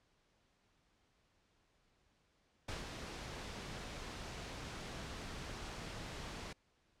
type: noise with ADSR envelope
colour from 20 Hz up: pink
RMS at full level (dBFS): -42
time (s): 2.68-6.53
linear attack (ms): 8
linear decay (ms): 150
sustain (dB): -4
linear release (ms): 5
effects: pink hiss -75 dBFS RMS until 7 s + low-pass 6000 Hz 12 dB/octave